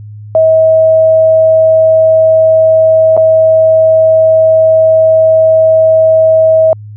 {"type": "tone with dropouts", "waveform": "sine", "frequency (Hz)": 640, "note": "D#5", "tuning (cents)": 49, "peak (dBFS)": -3, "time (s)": [0.35, 6.73], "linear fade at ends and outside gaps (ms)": 1, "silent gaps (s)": [3.167, 3.175], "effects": ["added 105 Hz sine -25 dBFS peak until 6.96 s"]}